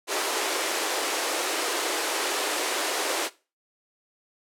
pink high-pass noise, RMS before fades -27 dBFS, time 0.07-3.3 s, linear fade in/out 50 ms, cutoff 320 Hz, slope 48 dB/octave, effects noise-tail reverb RT60 0.3 s tail -18 dB re dry + low-pass 11000 Hz 12 dB/octave

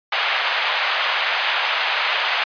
white band-pass noise, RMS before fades -21 dBFS, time 0.12-2.44 s, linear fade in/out 5 ms, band 660 to 3300 Hz, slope 24 dB/octave, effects resampled to 11025 Hz

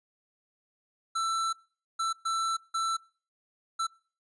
square tone bursts at uneven times, 1333 Hz, E6, 19 cents sharp, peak -28 dBFS, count 5, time 1.15-1.53 / 1.99-2.13 / 2.25-2.57 / 2.74-2.97 / 3.79-3.87 s, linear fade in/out 10 ms, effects noise-tail reverb RT60 0.5 s tail -26 dB re dry + resampled to 22050 Hz

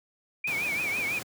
sine tone with vibrato, 2349 Hz, D7, in tune, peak -27 dBFS, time 0.44-1.19 s, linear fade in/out 5 ms, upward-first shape triangle, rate 6 Hz, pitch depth 140 cents each way
pink noise, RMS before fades -37 dBFS, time 0.47-1.23 s, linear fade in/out 5 ms
effects high-pass 150 Hz 12 dB/octave

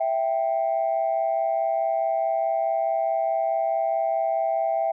sine tone pair together, 659.3 / 784 Hz, E5 / G5, 0 / 0 cents, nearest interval minor third, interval 300 cents, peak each -22 / -24 dBFS, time 0-4.92 s, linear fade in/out 10 ms, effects tanh soft clip ceiling -15 dBFS

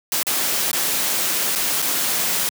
white noise with dropouts, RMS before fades -21 dBFS, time 0.12-2.49 s, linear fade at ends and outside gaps 1 ms, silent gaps 0.23-0.268 / 0.714-0.73 / 1.552-1.558 / 1.819-1.824 s, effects high-pass 150 Hz 12 dB/octave

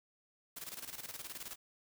white noise with tremolo, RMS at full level -44 dBFS, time 0.56-1.56 s, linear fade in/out 10 ms, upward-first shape square, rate 19 Hz, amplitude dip 70%, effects none

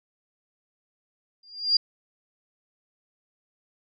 sine tone with exponential growth, 4797 Hz, D8, 36 cents sharp, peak -14 dBFS, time 1.43-1.77 s, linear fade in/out 5 ms, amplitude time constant 73 ms, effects none

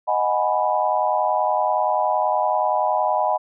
sine chord, G# minor seventh, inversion second, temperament equal, 622.3 / 740 / 830.6 / 987.8 Hz, D#5 / F#5 / G#5 / B5, 0 / 0 / 0 / 0 cents, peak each -23 dBFS, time 0.07-3.38 s, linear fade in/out 20 ms, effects none

